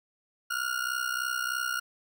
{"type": "ring-modulated tone", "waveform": "40% pulse", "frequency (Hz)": 1420, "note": "F6", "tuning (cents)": 28, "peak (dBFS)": -25, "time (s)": [0.5, 1.8], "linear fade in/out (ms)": 10, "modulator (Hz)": 31.6, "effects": []}